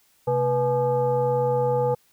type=tone with frequency modulation; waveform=sine; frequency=490.9 Hz; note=B4; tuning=10 cents flat; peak=-19 dBFS; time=0.27-1.95 s; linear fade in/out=10 ms; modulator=360 Hz; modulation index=0.92; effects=white hiss -62 dBFS RMS until 2.12 s